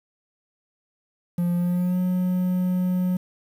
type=tone with pitch glide; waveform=triangle; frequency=174.61 to 182.02 Hz; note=F3 to F#3; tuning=0 to -28 cents; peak=-18 dBFS; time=1.38-3.17 s; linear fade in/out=5 ms; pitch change=+72 cents; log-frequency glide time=1.55-1.99 s; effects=8-bit